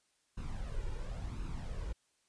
brown noise with flanger, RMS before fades -39 dBFS, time 0.37-1.93 s, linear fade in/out 10 ms, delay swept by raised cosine 0.76 to 2.16 ms, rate 0.95 Hz, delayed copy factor +0.6, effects white hiss -75 dBFS RMS until 2.28 s + resampled to 22050 Hz

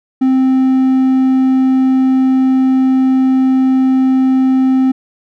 triangle tone, 261.6 Hz, C4, in tune, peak -6 dBFS, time 0.21-4.92 s, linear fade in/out 10 ms, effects none

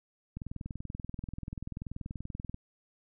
click train, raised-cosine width 5 ms, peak -26 dBFS, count 46, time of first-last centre 0.37-2.544 s, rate 20.7 Hz, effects none

